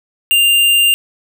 square tone, 2794 Hz, F7, in tune, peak -9 dBFS, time 0.31-0.94 s, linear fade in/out 0 ms, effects none

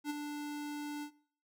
square tone with ADSR envelope, 294.1 Hz, D4, 3 cents sharp, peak -33 dBFS, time 0.04-1.11 s, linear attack 60 ms, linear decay 21 ms, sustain -6 dB, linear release 84 ms, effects noise-tail reverb RT60 0.5 s tail -19 dB re dry

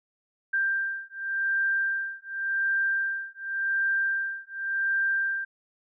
sine beating tone pair, 1581 / 1581.89 Hz, G6 / G6, +14 / +15 cents, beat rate 0.89 Hz, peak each -28 dBFS, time 0.53-5.45 s, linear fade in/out 10 ms, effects none

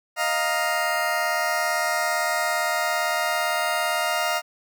20% pulse chord, Eb suspended second, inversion none, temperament just, 622.3 / 700 / 933.4 Hz, Eb5 / F5 / Bb5, 0 / +4 / +2 cents, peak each -22 / -20 / -24 dBFS, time 0.16-4.42 s, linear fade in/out 50 ms, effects none

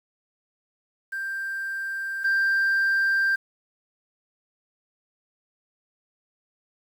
sine tone pair in turn, 1580 / 1580 Hz, G6 / G6, +13 / +13 cents, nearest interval unison, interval 0 cents, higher neither, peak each -27 / -17 dBFS, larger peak second, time 1.12-2.24 / 2.24-3.36 s, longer neither, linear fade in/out 10 ms, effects tanh soft clip ceiling -18 dBFS + 8-bit

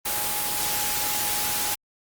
sine tone in noise, 834 Hz, G#5, 7 cents sharp, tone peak -34 dBFS, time 0.05-1.75 s, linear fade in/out 10 ms, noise white, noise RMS -26 dBFS, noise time 0.05-1.75 s, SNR -11 dB, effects Opus 24 kbps

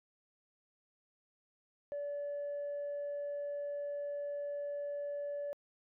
sine tone, 576 Hz, D5, 34 cents flat, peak -35 dBFS, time 1.92-5.53 s, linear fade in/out 0 ms, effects tanh soft clip ceiling -34 dBFS

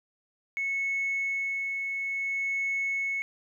sine tone with tremolo, 2200 Hz, C#7, 14 cents flat, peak -25 dBFS, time 0.57-3.22 s, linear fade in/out 0 ms, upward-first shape sine, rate 0.58 Hz, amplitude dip 35%, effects tanh soft clip ceiling -23 dBFS + 11-bit

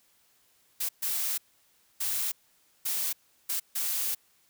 blue noise bursts at uneven times, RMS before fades -30 dBFS, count 6, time 0.8-0.89 / 1.02-1.38 / 2-2.32 / 2.85-3.13 / 3.49-3.6 / 3.75-4.15 s, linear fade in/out 10 ms, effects white hiss -66 dBFS RMS until 4.49 s

